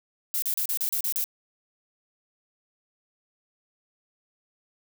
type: noise bursts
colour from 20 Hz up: violet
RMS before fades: -27 dBFS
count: 8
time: 0.34-1.241 s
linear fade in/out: 0 ms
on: 82 ms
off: 35 ms
effects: none